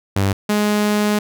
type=tone pair in turn; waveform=sawtooth; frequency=98 / 208.9 Hz; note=G2 / G#3; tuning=0 / +10 cents; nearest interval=octave + minor second; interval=1310 cents; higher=second; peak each=-11 dBFS; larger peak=neither; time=0.16-0.33 / 0.49-1.19 s; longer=second; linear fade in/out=5 ms; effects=none